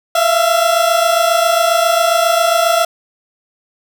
30% pulse tone pair together, 660 / 687.4 Hz, E5 / F5, +2 / -28 cents, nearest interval minor second, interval 70 cents, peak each -11 dBFS, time 0.15-2.85 s, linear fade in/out 5 ms, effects none

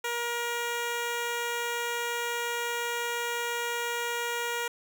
10% pulse tone, 474.3 Hz, A#4, 30 cents sharp, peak -21 dBFS, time 0.04-4.68 s, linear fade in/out 5 ms, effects none

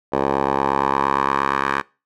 10% pulse tone with band-pass filter sweep, 68.6 Hz, C#2, 17 cents flat, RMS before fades -20 dBFS, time 0.12-1.82 s, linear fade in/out 20 ms, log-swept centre 660 to 1400 Hz, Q 2.6, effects noise-tail reverb RT60 0.3 s tail -23 dB re dry

